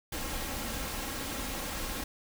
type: noise with comb filter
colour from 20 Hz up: pink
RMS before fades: -36 dBFS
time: 0.12-2.04 s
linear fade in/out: 5 ms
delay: 3.7 ms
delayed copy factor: +0.5
effects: none